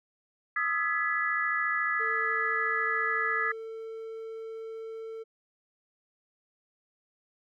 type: chord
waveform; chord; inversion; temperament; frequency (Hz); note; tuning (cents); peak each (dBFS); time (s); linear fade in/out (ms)
sine; E major seventh; third; equal with one note detuned; 1244.5 / 1318.5 / 1694.2 / 1975.5; D#6 / E6 / G#6 / B6; 0 / 0 / +34 / 0; -32 / -35 / -30 / -31; 0.56-3.52; 5
type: tone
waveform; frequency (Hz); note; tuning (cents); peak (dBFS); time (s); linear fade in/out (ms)
triangle; 447.4; A4; +29; -35; 1.99-5.24; 20
effects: none